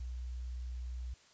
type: tone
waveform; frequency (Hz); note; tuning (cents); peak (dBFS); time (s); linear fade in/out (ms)
sine; 61.74; B1; 0; -38; 0-1.14; 5
effects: white hiss -63 dBFS RMS until 1.33 s + resampled to 16000 Hz